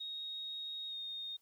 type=tone with pitch glide; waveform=sine; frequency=3751 to 3695 Hz; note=A#7 to A#7; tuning=+10 to -16 cents; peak=-40 dBFS; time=0-1.37 s; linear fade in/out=10 ms; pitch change=-26 cents; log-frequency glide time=0.88-0.95 s; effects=white hiss -75 dBFS RMS until 1.41 s